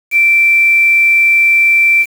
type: tone with quantisation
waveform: sine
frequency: 2343 Hz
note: D7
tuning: 5 cents flat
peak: -6 dBFS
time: 0.11-2.06 s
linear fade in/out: 50 ms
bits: 5
effects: none